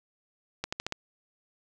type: accelerating click train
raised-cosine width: 0.2 ms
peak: -14 dBFS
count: 5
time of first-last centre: 0.64-0.924 s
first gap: 85 ms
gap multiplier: 0.88
effects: none